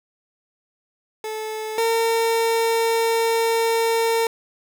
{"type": "tone pair in turn", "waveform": "30% pulse", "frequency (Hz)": [435.1, 456.3], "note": ["A4", "A#4"], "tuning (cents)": [-19, -37], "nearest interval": "minor second", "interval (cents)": 82, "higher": "second", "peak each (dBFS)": [-24, -15], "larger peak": "second", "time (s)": [[1.24, 1.78], [1.78, 4.27]], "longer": "second", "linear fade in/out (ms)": 2, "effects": []}